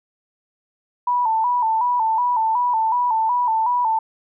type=tone with vibrato; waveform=sine; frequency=932.3 Hz; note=A#5; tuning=in tune; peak=-16 dBFS; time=1.07-3.99 s; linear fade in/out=5 ms; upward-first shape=square; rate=2.7 Hz; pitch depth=84 cents each way; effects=none